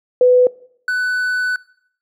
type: tone pair in turn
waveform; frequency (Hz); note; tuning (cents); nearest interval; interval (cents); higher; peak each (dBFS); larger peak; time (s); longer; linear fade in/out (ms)
sine / triangle; 498.9 / 1495; B4 / F#6; +17 / +17; octave + perfect fifth; 1900; second; -7 / -14; first; 0.21-0.47 / 0.88-1.56; second; 2
effects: noise-tail reverb RT60 0.7 s tail -22 dB re dry